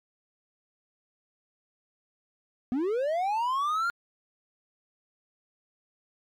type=linear sweep; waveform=triangle; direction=up; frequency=234.3 to 1419 Hz; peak=-23 dBFS; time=2.72-3.9 s; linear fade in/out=0 ms; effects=MP3 96 kbps